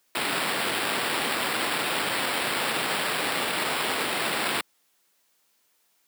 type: noise with sample-and-hold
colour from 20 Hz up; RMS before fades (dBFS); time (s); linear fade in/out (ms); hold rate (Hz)
white; -27; 0.15-4.61; 2; 6300
effects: white hiss -68 dBFS RMS until 6.07 s + high-pass 200 Hz 12 dB/octave